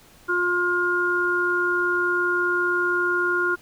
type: harmonic tone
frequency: 354.4 Hz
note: F4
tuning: 25 cents sharp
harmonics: 1 / 3 / 4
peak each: -25 / -29 / -21 dBFS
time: 0.28-3.56 s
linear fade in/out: 20 ms
effects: pink hiss -52 dBFS RMS until 3.61 s